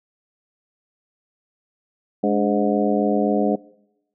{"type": "harmonic tone with a mistuned harmonic", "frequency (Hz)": 103.83, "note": "G#2", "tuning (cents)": 0, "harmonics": [2, 3, 4, 5, 6, 7], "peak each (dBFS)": [-21, -23, -24, -25, -26, -26], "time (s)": [2.23, 3.56], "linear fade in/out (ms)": 10, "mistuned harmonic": 3, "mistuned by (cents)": -93, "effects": ["noise-tail reverb RT60 0.9 s tail -23 dB re dry"]}